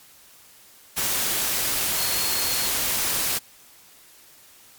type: tone in noise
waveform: sine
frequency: 4300 Hz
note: C8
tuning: 47 cents sharp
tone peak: -30 dBFS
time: 1.97-2.69 s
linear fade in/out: 20 ms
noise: white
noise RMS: -24 dBFS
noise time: 0.96-3.39 s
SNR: -9 dB
effects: white hiss -51 dBFS RMS until 4.78 s + MP3 96 kbps